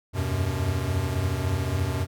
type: tone cluster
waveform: square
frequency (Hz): 80.3 / 90.9 / 94.5 / 126.5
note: E2 / F#2 / F#2 / B2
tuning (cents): -45 / -30 / +37 / +42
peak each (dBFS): -32 / -34 / -28 / -30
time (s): 0.13-2.07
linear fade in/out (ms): 50
effects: none